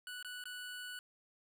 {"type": "tone with dropouts", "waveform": "25% pulse", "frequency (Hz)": 1479, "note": "F#6", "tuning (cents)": -1, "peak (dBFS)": -40, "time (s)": [0.07, 0.99], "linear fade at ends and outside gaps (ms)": 1, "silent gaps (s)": [[0.227, 0.247], [0.439, 0.455]], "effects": []}